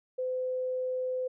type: tone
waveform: sine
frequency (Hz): 510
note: C5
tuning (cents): -44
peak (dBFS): -29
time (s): 0.18-1.28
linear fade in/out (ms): 10
effects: none